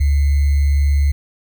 sine tone with sample-and-hold, 71.1 Hz, C#2, 45 cents sharp, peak -11 dBFS, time 0-1.12 s, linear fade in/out 10 ms, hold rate 2100 Hz, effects none

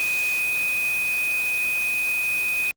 sine tone in noise, 2498 Hz, D#7, 6 cents sharp, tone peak -21 dBFS, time 0-2.71 s, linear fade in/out 0 ms, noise white, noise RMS -33 dBFS, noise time 0-2.71 s, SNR +9 dB, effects Opus 48 kbps

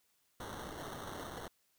violet noise with sample-and-hold, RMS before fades -45 dBFS, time 0.4-1.48 s, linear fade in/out 0 ms, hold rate 2450 Hz, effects white hiss -75 dBFS RMS until 1.78 s

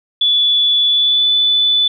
sine tone with pitch glide, 3443 to 3487 Hz, A7 to A7, -38 to -16 cents, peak -10 dBFS, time 0.21-1.88 s, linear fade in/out 5 ms, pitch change +22 cents, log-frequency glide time 0.88-1.27 s, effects none

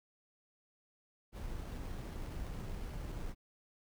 brown noise with sample-and-hold, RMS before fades -42 dBFS, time 1.32-3.35 s, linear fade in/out 50 ms, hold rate 7350 Hz, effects none

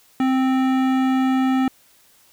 sine tone with hard clipping, 261.6 Hz, C4, in tune, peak -18 dBFS, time 0.2-1.68 s, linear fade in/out 2 ms, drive 16 dB, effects white hiss -55 dBFS RMS until 2.32 s

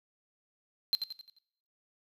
triangle tone with echo, 4134 Hz, C8, 22 cents flat, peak -22 dBFS, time 0.93-0.95 s, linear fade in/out 0 ms, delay 87 ms, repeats 5, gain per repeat -7 dB, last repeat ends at 1.385 s, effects noise-tail reverb RT60 0.7 s tail -19 dB re dry

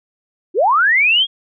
sine linear sweep, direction up, 310 to 3322 Hz, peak -10 dBFS, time 0.54-1.27 s, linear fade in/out 50 ms, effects none

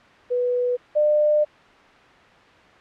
sine tone pair in turn, 492.3 / 600.4 Hz, B4 / D5, -6 / +38 cents, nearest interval minor third, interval 344 cents, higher second, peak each -19 / -15 dBFS, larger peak second, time 0.3-0.77 / 0.95-1.45 s, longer second, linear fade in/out 20 ms, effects white hiss -49 dBFS RMS until 2.8 s + low-pass 2000 Hz 12 dB/octave

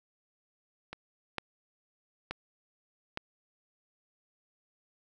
clicks, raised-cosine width 0.3 ms, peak -24 / -16 / -19 / -18 dBFS, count 4, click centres 0.93 / 1.383 / 2.31 / 3.174 s, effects none

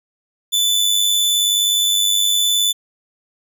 sawtooth tone with amplitude modulation, 3499 Hz, A7, 10 cents flat, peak -9 dBFS, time 0.52-2.73 s, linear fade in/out 20 ms, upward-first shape sine, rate 99.3 Hz, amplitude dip 45%, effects none

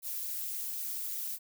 violet noise with flanger, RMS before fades -37 dBFS, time 0.02-1.39 s, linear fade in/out 50 ms, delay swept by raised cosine 0.43 to 6.33 ms, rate 3.7 Hz, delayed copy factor +0.85, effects none

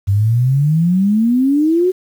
sine exponential sweep, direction up, 95.7 to 377.9 Hz, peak -10 dBFS, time 0.07-1.92 s, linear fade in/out 20 ms, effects 7-bit

